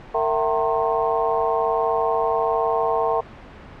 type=harmonic tone with a mistuned harmonic; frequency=152.7 Hz; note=D#3; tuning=32 cents flat; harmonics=3 / 4 / 5 / 6 / 7; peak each=-23 / -24 / -25 / -26 / -26 dBFS; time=0.14-3.21 s; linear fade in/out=10 ms; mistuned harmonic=4; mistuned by=+140 cents; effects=pink hiss -41 dBFS RMS until 3.8 s + low-pass 2000 Hz 12 dB/octave